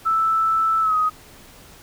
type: tone with pitch glide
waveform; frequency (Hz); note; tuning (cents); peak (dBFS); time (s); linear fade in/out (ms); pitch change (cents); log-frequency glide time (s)
sine; 1318.5 to 1255.3; E6 to D#6; 0 to +15; -16; 0.05-1.1; 20; -85; 0.81-0.96
effects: pink hiss -46 dBFS RMS until 1.82 s